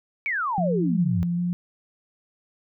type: exponential sweep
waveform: sine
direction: down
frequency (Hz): 2349 to 82.41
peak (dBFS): -23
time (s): 0.26-1.23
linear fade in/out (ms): 0
type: tone with vibrato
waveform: sine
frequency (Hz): 174.61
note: F3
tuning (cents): 0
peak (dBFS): -22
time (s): 0.58-1.53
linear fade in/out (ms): 0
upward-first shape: square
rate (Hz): 2.5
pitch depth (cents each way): 15
effects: none